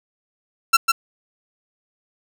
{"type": "tone with echo", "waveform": "sawtooth", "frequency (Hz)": 1352, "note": "E6", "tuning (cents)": 43, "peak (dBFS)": -6, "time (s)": [0.73, 0.77], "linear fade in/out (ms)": 10, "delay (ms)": 150, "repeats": 1, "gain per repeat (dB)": -4, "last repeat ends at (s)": 0.92, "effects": []}